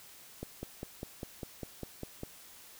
click train, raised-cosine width 2 ms, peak -25 dBFS, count 10, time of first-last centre 0.43-2.234 s, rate 4.99 Hz, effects white hiss -54 dBFS RMS until 2.79 s

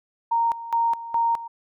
sine tone with tremolo, 927 Hz, A#5, 10 cents flat, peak -18 dBFS, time 0.31-1.48 s, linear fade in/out 10 ms, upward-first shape square, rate 2.4 Hz, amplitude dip 80%, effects none

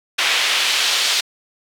pink noise with band-pass filter sweep, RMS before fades -18 dBFS, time 0.18-1.21 s, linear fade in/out 10 ms, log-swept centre 2700 to 4100 Hz, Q 1.3, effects high-pass 400 Hz 12 dB/octave

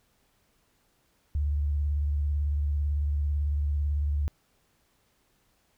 sine tone with vibrato, 72.9 Hz, D2, 12 cents flat, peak -24 dBFS, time 1.35-4.28 s, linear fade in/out 0 ms, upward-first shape square, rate 18 Hz, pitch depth 47 cents each way, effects pink hiss -69 dBFS RMS until 5.77 s

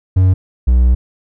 triangle tone pair in turn, 93.1 / 61.57 Hz, F#2 / B1, +11 / -5 cents, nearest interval perfect fifth, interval 716 cents, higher first, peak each -5 dBFS, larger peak neither, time 0.16-0.34 / 0.67-0.95 s, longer second, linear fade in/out 10 ms, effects none

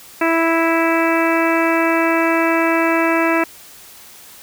harmonic tone, 329.5 Hz, E4, 1 cent flat, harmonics 1 / 2 / 3 / 4 / 5 / 6 / 7 / 8, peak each -17 / -20 / -22 / -23 / -24 / -25 / -25 / -26 dBFS, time 0.21-3.44 s, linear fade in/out 5 ms, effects white hiss -41 dBFS RMS until 4.42 s

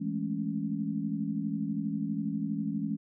sine chord, A major seventh, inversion second, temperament equal, 164.81 / 207.7 / 220 / 277.2 Hz, E3 / G#3 / A3 / C#4, 0 / 0 / 0 / 0 cents, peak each -36 / -33 / -37 / -35 dBFS, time 0-2.97 s, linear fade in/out 20 ms, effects none

